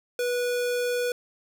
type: tone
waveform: square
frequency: 489 Hz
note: B4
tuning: 17 cents flat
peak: -25 dBFS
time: 0.19-1.12 s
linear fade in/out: 2 ms
effects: none